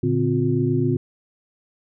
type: tone cluster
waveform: sine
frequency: 117.1 / 144.8 / 259.8 / 356.6 Hz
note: A#2 / D3 / C4 / F4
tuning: +8 / -24 / -12 / +36 cents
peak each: -23 dBFS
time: 0.03-0.97 s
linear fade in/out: 5 ms
effects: none